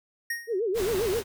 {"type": "tone with exponential decay", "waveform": "square", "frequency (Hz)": 1864.7, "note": "A#6", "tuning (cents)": 0, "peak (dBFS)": -26, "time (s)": [0.3, 0.6], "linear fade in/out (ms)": 5, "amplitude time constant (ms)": 65}
{"type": "tone with vibrato", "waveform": "sine", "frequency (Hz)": 415.3, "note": "G#4", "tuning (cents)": 0, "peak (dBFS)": -24, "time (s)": [0.47, 1.23], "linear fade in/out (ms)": 50, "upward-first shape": "sine", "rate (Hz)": 7.5, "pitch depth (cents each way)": 230}
{"type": "noise", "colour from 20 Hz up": "pink", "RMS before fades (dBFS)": -34, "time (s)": [0.74, 1.24], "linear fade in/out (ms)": 50}
{"effects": []}